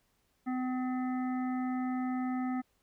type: harmonic tone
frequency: 254.6 Hz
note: C4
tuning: 47 cents flat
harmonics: 1 / 3 / 5 / 7 / 8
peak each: -31 / -40 / -45 / -52 / -51 dBFS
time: 0.46-2.62 s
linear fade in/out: 20 ms
effects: pink hiss -74 dBFS RMS until 2.82 s